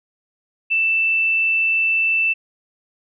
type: tone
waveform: sine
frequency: 2657 Hz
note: E7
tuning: 13 cents sharp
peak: -15 dBFS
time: 0.7-2.34 s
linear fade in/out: 20 ms
effects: none